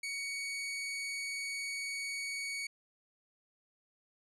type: tone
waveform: sawtooth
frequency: 2239 Hz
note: C#7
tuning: 17 cents sharp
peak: -33 dBFS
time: 0.03-2.67 s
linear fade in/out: 5 ms
effects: resampled to 24000 Hz + 12-bit